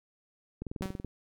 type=click train; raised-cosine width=3 ms; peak=-24 dBFS; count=10; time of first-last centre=0.62-1.047 s; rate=21.1 Hz
type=tone with exponential decay; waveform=sawtooth; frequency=190 Hz; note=F#3; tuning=46 cents sharp; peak=-27 dBFS; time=0.82-1.05 s; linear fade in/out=0 ms; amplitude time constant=49 ms
effects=none